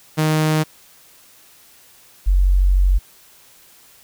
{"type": "tone pair in turn", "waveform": ["sawtooth", "sine"], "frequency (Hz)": [155.56, 46.45], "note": ["D#3", "F#1"], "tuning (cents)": [0, 7], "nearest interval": "octave + major sixth", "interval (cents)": 2093, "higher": "first", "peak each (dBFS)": -11, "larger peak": "neither", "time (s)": [[0.17, 0.64], [2.26, 2.99]], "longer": "second", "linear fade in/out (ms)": 20, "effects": ["white hiss -49 dBFS RMS until 4.03 s"]}